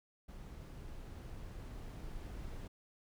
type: noise with level ramp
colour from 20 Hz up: brown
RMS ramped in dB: -49 to -45 dBFS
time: 0.28-2.68 s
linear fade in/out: 10 ms
effects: none